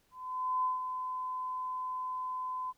sine tone with ADSR envelope, 1018 Hz, C6, 48 cents flat, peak -27 dBFS, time 0.11-2.73 s, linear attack 530 ms, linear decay 150 ms, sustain -7 dB, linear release 35 ms, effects pink hiss -71 dBFS RMS until 2.77 s

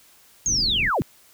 pink low-pass noise, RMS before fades -31 dBFS, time 0.45-0.91 s, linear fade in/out 50 ms, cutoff 310 Hz, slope 24 dB/octave
sine linear sweep, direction down, 6645 to 61.1 Hz, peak -19 dBFS, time 0.46-1.02 s, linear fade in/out 0 ms
effects white hiss -54 dBFS RMS until 1.33 s

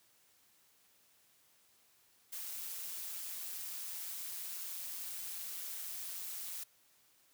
blue noise with amplitude modulation, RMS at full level -41 dBFS, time 2.32-6.64 s, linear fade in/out 10 ms, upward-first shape sine, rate 177 Hz, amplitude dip 50%, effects white hiss -69 dBFS RMS until 7.33 s + high-pass 60 Hz 12 dB/octave

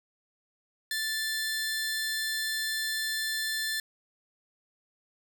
sawtooth tone pair together, 1760 / 4186 Hz, A6 / C8, 0 / 0 cents, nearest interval octave + minor third, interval 1500 cents, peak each -27 / -32 dBFS, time 0.91-3.8 s, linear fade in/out 2 ms, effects none

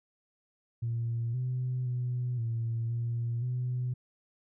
sine tone with pitch steps, 116.6 / 126.6 / 123.7 / 115 / 117.6 / 124.8 Hz, A#2 / B2 / B2 / A#2 / A#2 / B2, +1 / +43 / +3 / -23 / +16 / +19 cents, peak -28 dBFS, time 0.82-3.94 s, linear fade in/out 10 ms, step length 520 ms, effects tanh soft clip ceiling -25 dBFS

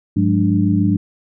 sine tone cluster, 102 / 179.8 / 207.2 / 293.7 Hz, G#2 / F#3 / G#3 / D4, -31 / -49 / -4 / 0 cents, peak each -18 dBFS, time 0.16-0.97 s, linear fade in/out 10 ms, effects none

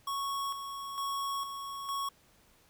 square tone with tremolo, 1107 Hz, C#6, 3 cents flat, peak -33 dBFS, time 0.07-2.09 s, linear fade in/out 5 ms, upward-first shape square, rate 1.1 Hz, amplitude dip 50%, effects pink hiss -64 dBFS RMS until 2.69 s

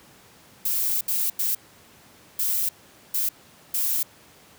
violet noise bursts at uneven times, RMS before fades -24 dBFS, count 6, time 0.65-1.01 / 1.08-1.3 / 1.39-1.55 / 2.39-2.69 / 3.14-3.29 / 3.74-4.03 s, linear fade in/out 5 ms, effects pink hiss -52 dBFS RMS until 4.58 s + high-pass 100 Hz 12 dB/octave

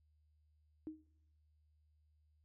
sine tone with exponential decay, 312.6 Hz, D#4, 8 cents sharp, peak -39 dBFS, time 0.87-1.07 s, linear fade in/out 0 ms, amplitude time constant 42 ms, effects noise-tail reverb RT60 0.9 s tail -24 dB re dry + added 76 Hz sine -70 dBFS peak until 2.44 s

